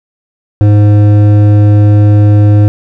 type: tone with hard clipping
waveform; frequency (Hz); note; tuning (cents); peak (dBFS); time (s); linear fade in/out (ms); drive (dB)
triangle; 103.9; G#2; +1; -4; 0.61-2.68; 0; 14
effects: none